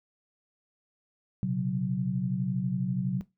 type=chord; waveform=sine; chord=B suspended second; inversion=none; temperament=equal with one note detuned; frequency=123.47 / 135.66 / 185 Hz; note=B2 / C#3 / F#3; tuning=0 / -37 / 0 cents; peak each=-34 / -31 / -28 dBFS; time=1.43-3.21 s; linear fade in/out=0 ms; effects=noise-tail reverb RT60 0.2 s tail -18 dB re dry